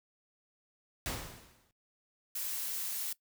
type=noise with exponential decay; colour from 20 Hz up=pink; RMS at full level=-34 dBFS; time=1.06-1.71 s; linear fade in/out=0 ms; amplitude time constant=140 ms
type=noise; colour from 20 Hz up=blue; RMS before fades=-37 dBFS; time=2.35-3.13 s; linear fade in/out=5 ms
effects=noise-tail reverb RT60 0.1 s tail -19 dB re dry